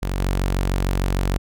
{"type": "tone with level steps", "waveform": "sawtooth", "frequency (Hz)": 46.57, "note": "F#1", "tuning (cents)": 12, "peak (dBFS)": [-18, -15], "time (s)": [0.02, 1.38], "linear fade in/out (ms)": 10, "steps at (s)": 0.18, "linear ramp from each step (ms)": 20, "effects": []}